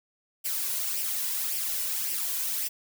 blue noise with flanger, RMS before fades -30 dBFS, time 0.44-2.69 s, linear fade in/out 20 ms, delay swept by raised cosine 0.37 to 2.07 ms, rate 1.8 Hz, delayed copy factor +0.55, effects none

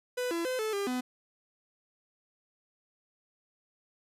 45% pulse tone with pitch steps, 497.2 / 336.9 / 511 / 435.3 / 400.3 / 251.3 Hz, B4 / E4 / C5 / A4 / G4 / B3, +12 / +38 / -41 / -19 / +36 / +30 cents, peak -30 dBFS, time 0.17-1.01 s, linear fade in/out 10 ms, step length 140 ms, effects resampled to 32000 Hz

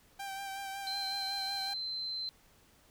sawtooth tone with vibrato, 784 Hz, G5, in tune, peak -35 dBFS, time 0.19-1.74 s, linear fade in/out 10 ms, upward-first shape sine, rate 5.4 Hz, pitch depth 23 cents each way
sine tone, 4090 Hz, C8, 40 cents flat, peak -35 dBFS, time 0.87-2.29 s, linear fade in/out 0 ms
effects pink hiss -64 dBFS RMS until 2.9 s

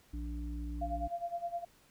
harmonic tone, 58.4 Hz, A#1, 4 cents sharp, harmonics 1 / 3 / 5, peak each -37 / -50 / -44 dBFS, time 0.13-1.08 s, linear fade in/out 10 ms
sine tone with tremolo, 690 Hz, F5, 21 cents flat, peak -32 dBFS, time 0.81-1.65 s, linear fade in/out 10 ms, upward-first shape sine, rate 9.7 Hz, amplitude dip 85%
effects pink hiss -65 dBFS RMS until 1.9 s

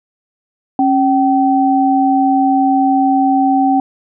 sine tone pair together, 272.9 / 768.8 Hz, C#4 / G5, -27 / -34 cents, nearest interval octave + tritone, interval 1793 cents, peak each -12 dBFS, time 0.79-3.8 s, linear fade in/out 2 ms, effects none

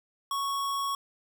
square tone, 1108.7 Hz, C#6, in tune, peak -29 dBFS, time 0.31-0.95 s, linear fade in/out 2 ms, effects none

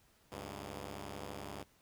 5% pulse tone pair together, 71.4 / 99.53 Hz, D2 / G2, -48 / +27 cents, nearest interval tritone, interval 575 cents, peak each -35 / -35 dBFS, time 0.31-1.64 s, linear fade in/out 20 ms, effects pink hiss -69 dBFS RMS until 1.81 s

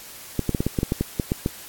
clicks, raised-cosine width 3 ms, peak -8 dBFS, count 12, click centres 0.393 / 0.493 / 0.548 / 0.605 / 0.666 / 0.788 / 0.831 / 0.921 / 1.01 / 1.198 / 1.319 / 1.461 s, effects white hiss -41 dBFS RMS until 1.68 s + AAC 64 kbps

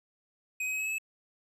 square tone with pitch steps, 2515 / 2532 / 2550 / 2568 / 2586 / 2604 Hz, D#7 / D#7 / D#7 / E7 / E7 / E7, +18 / +30 / +42 / -46 / -34 / -22 cents, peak -31 dBFS, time 0.6-0.984 s, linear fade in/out 5 ms, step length 64 ms, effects low-pass 12000 Hz 12 dB/octave

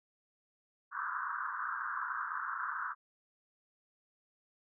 white band-pass noise, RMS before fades -38 dBFS, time 0.91-2.95 s, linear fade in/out 50 ms, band 1000 to 1600 Hz, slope 96 dB/octave, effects none

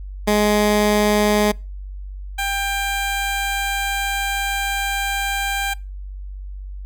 15% pulse tone pair in turn, 209.2 / 793.7 Hz, G#3 / G5, +13 / +21 cents, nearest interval octave + major seventh, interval 2308 cents, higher second, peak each -8 / -14 dBFS, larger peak first, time 0.27-1.52 / 2.38-5.74 s, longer second, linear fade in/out 10 ms, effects noise-tail reverb RT60 0.3 s tail -26 dB re dry + added 48 Hz sine -29 dBFS peak until 6.85 s

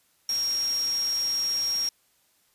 sine tone in noise, 5588 Hz, F8, in tune, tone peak -24 dBFS, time 0.29-1.89 s, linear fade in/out 2 ms, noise white, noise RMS -39 dBFS, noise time 0.29-1.89 s, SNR +12 dB, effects white hiss -66 dBFS RMS until 2.54 s + resampled to 32000 Hz

